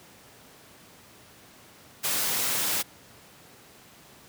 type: noise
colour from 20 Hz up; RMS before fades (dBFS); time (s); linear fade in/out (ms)
white; -27; 2.03-2.83; 20
effects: pink hiss -52 dBFS RMS until 4.28 s + high-pass 100 Hz 12 dB/octave